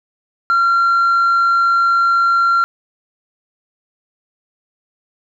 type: tone with tanh clipping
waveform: triangle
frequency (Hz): 1374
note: F6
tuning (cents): -29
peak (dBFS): -11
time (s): 0.5-2.64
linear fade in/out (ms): 0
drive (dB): 6
effects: none